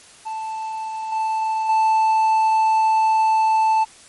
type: tone with level steps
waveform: triangle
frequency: 880 Hz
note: A5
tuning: in tune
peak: -23 / -17 / -12 dBFS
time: 0.25-3.85 s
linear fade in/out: 20 ms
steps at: 1.12 / 1.69 s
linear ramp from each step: 5 ms
effects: white hiss -46 dBFS RMS until 4.08 s + MP3 48 kbps